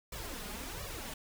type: noise with flanger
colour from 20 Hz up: pink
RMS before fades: -42 dBFS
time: 0.12-1.14 s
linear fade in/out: 5 ms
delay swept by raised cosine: 1.7 to 4.9 ms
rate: 1.4 Hz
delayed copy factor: +0.8
effects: none